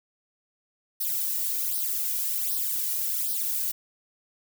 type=noise with flanger; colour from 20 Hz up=violet; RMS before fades=-28 dBFS; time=1-3.72 s; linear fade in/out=10 ms; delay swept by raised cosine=0.2 to 2.1 ms; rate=1.3 Hz; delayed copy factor=+0.9; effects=none